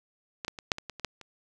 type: clicks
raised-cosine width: 0.2 ms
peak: -17 / -14 / -23 / -6 / -20 / -20 / -25 / -12 / -28 dBFS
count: 9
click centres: 0.448 / 0.481 / 0.588 / 0.718 / 0.784 / 0.897 / 0.997 / 1.047 / 1.213 s
effects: none